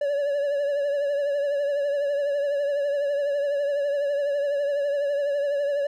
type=tone with vibrato; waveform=triangle; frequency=570 Hz; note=C#5; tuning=48 cents sharp; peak=-20 dBFS; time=0.01-5.87 s; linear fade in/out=5 ms; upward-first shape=triangle; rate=12 Hz; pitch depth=56 cents each way; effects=none